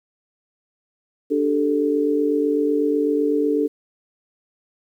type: chord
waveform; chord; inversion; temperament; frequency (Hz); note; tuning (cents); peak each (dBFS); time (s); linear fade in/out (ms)
sine; D suspended fourth; none; equal; 293.7 / 392 / 440; D4 / G4 / A4; 0 / 0 / 0; -20 / -26 / -20; 1.3-3.68; 20
effects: 9-bit